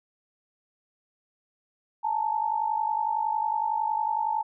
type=tone pair together; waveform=sine; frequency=856.1 / 907 Hz; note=A5 / A#5; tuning=-48 / -48 cents; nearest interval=minor second; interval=100 cents; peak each=-27 dBFS; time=2.03-4.43 s; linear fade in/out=20 ms; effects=none